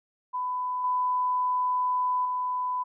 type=tone with level steps; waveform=sine; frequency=1000 Hz; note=B5; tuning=21 cents sharp; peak=-27 / -23 / -26 dBFS; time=0.33-2.84 s; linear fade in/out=20 ms; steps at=0.84 / 2.25 s; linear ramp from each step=2 ms; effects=none